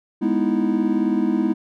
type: chord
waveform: triangle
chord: E major seventh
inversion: first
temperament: equal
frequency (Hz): 207.7 / 246.9 / 311.1 / 329.6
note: G#3 / B3 / D#4 / E4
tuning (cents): 0 / 0 / 0 / 0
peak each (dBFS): -21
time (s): 0.21-1.54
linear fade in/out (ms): 20
effects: none